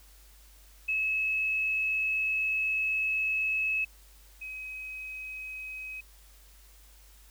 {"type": "tone pair in turn", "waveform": "sine", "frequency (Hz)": [2584, 2535], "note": ["E7", "D#7"], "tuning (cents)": [-35, 32], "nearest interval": "unison", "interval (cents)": 33, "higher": "first", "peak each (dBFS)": [-26, -37], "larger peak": "first", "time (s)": [[0.88, 3.85], [4.41, 6.01]], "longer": "first", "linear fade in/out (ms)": 10, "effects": ["added 50 Hz sine -54 dBFS peak until 7.3 s", "white hiss -59 dBFS RMS until 7.3 s"]}